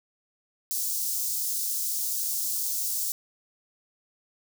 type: high-pass noise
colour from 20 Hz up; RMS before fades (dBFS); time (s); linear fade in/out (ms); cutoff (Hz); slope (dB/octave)
white; -29; 0.71-3.12; 0; 5200; 24
effects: none